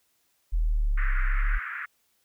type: linear two-way sweep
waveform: sine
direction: down then up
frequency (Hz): 41.2 to 32.19 to 37.18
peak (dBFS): -21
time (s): 0.52-1.59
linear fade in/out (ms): 20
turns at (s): 1.17
type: band-pass noise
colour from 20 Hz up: white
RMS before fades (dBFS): -35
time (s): 0.97-1.86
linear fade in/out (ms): 10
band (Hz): 1300 to 2000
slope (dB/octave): 48
effects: white hiss -70 dBFS RMS until 2.24 s